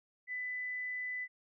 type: tone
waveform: sine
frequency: 1998 Hz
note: B6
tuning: 20 cents sharp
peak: -36 dBFS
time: 0.27-1.28 s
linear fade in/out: 50 ms
effects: none